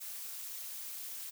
blue noise with amplitude modulation, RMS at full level -40 dBFS, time 0-1.31 s, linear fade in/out 20 ms, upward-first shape sine, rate 228 Hz, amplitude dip 75%, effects none

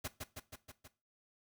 pink noise with echo, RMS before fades -40 dBFS, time 0.04-0.08 s, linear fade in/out 10 ms, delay 160 ms, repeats 5, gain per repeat -3 dB, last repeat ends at 0.88 s, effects noise-tail reverb RT60 0.3 s tail -17 dB re dry

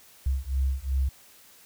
sine beating tone pair, 65.41 / 68.11 Hz, C2 / C#2, 0 / -30 cents, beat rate 2.7 Hz, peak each -27 dBFS, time 0.26-1.09 s, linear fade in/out 5 ms, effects white hiss -54 dBFS RMS until 1.65 s

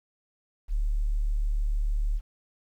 sine tone, 36.71 Hz, D1, in tune, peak -23 dBFS, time 0.68-2.21 s, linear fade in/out 50 ms, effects 10-bit

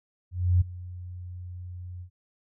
sine tone with ADSR envelope, 89.6 Hz, F2, 45 cents sharp, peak -16 dBFS, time 0.31-2.1 s, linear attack 300 ms, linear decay 12 ms, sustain -20 dB, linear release 88 ms, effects none

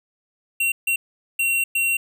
square tone bursts at uneven times, 2740 Hz, F7, 34 cents flat, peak -19 dBFS, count 4, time 0.6-0.72 / 0.87-0.96 / 1.39-1.64 / 1.75-1.97 s, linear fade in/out 5 ms, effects none

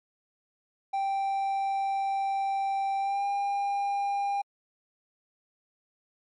triangle tone with pitch glide, 784 to 801.9 Hz, G5 to G5, 0 to +39 cents, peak -24 dBFS, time 0.93-4.42 s, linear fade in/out 10 ms, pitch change +39 cents, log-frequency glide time 2.98-3.25 s, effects MP3 48 kbps

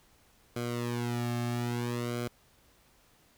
sawtooth tone with flanger, 120.1 Hz, B2, 48 cents flat, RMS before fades -33 dBFS, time 0.56-2.28 s, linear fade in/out 5 ms, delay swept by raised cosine 1.1 to 2.05 ms, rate 0.6 Hz, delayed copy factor -1, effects pink hiss -64 dBFS RMS until 3.37 s

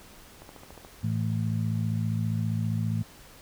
click train, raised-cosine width 1 ms, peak -31 dBFS, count 7, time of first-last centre 0.42-0.849 s, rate 14 Hz
harmonic tone, 55 Hz, A1, in tune, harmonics 2 / 3 / 4, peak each -27 / -31 / -33 dBFS, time 1.03-3.03 s, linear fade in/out 10 ms
effects pink hiss -51 dBFS RMS until 3.41 s

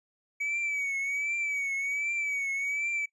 triangle tone with vibrato, 2271 Hz, C#7, 41 cents sharp, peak -27 dBFS, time 0.4-3.06 s, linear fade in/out 10 ms, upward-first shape triangle, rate 1.3 Hz, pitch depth 75 cents each way, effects noise-tail reverb RT60 0.1 s tail -19 dB re dry + resampled to 24000 Hz

